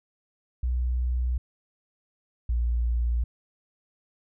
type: tone pair in turn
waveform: sine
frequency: 61.74 / 58.93 Hz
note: B1 / A#1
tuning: 0 / +19 cents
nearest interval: minor second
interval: 81 cents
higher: first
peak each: -23 / -22 dBFS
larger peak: second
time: 0.63-1.38 / 2.49-3.24 s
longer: neither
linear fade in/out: 5 ms
effects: none